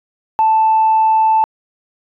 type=tone; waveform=sine; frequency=880 Hz; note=A5; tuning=in tune; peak=-8 dBFS; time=0.39-1.44 s; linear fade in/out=0 ms; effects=tanh soft clip ceiling -5 dBFS